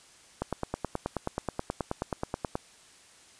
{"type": "click train", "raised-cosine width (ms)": 1, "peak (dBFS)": -15, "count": 21, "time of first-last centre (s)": [0.42, 2.554], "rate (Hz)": 9.37, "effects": ["white hiss -56 dBFS RMS until 3.39 s", "resampled to 22050 Hz"]}